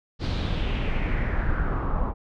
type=noise with low-pass filter sweep; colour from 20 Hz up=brown; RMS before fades=-25 dBFS; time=0.19-2.14 s; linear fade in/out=50 ms; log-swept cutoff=4500 to 980 Hz; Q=3.3; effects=none